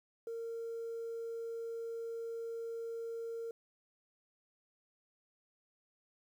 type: tone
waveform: sine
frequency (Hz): 460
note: A#4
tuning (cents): -23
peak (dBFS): -37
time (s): 0.27-3.51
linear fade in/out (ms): 2
effects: tanh soft clip ceiling -36 dBFS + 11-bit